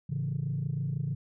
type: chord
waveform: sine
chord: A major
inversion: none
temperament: equal with one note detuned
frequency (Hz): 109.05 / 138.59 / 164.81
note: A2 / C#3 / E3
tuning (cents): -15 / 0 / 0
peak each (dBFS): -36 / -30 / -34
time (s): 0.09-1.15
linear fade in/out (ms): 10
effects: tanh soft clip ceiling -23 dBFS